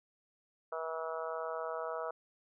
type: harmonic tone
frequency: 161.7 Hz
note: E3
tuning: 33 cents flat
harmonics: 3 / 4 / 5 / 6 / 7 / 8 / 9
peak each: -41 / -40 / -49 / -46 / -47 / -43 / -51 dBFS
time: 0.72-2.11 s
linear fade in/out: 5 ms
effects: none